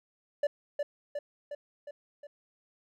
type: tone with echo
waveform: triangle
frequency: 581 Hz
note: D5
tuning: 19 cents flat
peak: -22 dBFS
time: 0.43-0.47 s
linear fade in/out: 5 ms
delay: 360 ms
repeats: 5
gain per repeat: -4 dB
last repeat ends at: 2.27 s
effects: none